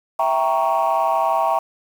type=chord; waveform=sine; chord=E diminished seventh; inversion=none; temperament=equal; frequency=659.3 / 784 / 932.3 / 1108.7 Hz; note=E5 / G5 / Bb5 / Db6; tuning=0 / 0 / 0 / 0 cents; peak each=-20 / -20 / -20 / -22 dBFS; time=0.19-1.59 s; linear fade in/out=5 ms; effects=tanh soft clip ceiling -10 dBFS + 7-bit